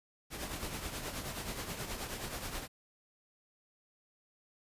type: noise with tremolo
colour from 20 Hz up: pink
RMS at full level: -38 dBFS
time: 0.3-2.68 s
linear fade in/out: 50 ms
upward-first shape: triangle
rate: 9.4 Hz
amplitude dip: 60%
effects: resampled to 32000 Hz